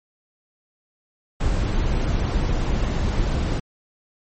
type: noise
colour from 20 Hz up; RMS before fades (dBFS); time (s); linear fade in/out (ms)
brown; -21; 1.4-3.6; 10
effects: MP3 32 kbps